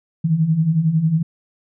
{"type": "beating tone pair", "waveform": "sine", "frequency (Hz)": [152.3, 163.3], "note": ["D#3", "E3"], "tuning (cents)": [-37, -16], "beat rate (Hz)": 11, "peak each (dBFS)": [-21, -15], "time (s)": [0.24, 1.23], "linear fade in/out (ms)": 10, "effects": []}